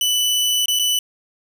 sawtooth tone with dropouts, 2981 Hz, F#7, 12 cents sharp, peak -13 dBFS, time 0.01-0.99 s, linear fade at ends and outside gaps 2 ms, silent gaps 0.658-0.682 / 0.79-0.795 s, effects none

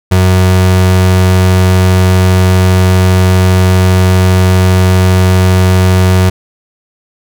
35% pulse tone, 92.5 Hz, F#2, in tune, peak -3 dBFS, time 0.11-6.3 s, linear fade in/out 10 ms, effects none

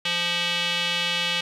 square tone with band-pass filter, 173.6 Hz, F3, 10 cents flat, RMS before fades -25 dBFS, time 0.05-1.41 s, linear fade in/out 5 ms, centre 3100 Hz, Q 3, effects none

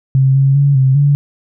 sine tone with pitch steps, 133.6 / 136.3 / 141.2 / 132.4 / 143.1 Hz, C3 / C#3 / C#3 / C3 / D3, +36 / -29 / +32 / +21 / -45 cents, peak -7 dBFS, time 0.15-1.15 s, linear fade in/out 0 ms, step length 200 ms, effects none

